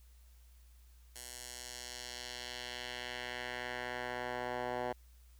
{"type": "tone with band-pass filter sweep", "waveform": "10% pulse", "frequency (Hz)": 123.47, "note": "B2", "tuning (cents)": 0, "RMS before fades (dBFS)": -42, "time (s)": [1.15, 4.93], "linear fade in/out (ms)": 10, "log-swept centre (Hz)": [9300, 830], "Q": 1.1, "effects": ["added 60 Hz sine -57 dBFS peak until 5.39 s", "white hiss -70 dBFS RMS until 5.39 s"]}